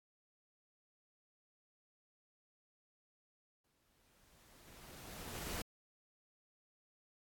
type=noise with exponential growth; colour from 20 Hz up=pink; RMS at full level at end=-41 dBFS; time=3.64-5.62 s; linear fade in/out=5 ms; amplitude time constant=430 ms; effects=AAC 64 kbps